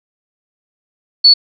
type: tone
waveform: sine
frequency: 4435 Hz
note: C#8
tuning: in tune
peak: -3 dBFS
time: 1.24-1.34 s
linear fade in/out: 10 ms
effects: none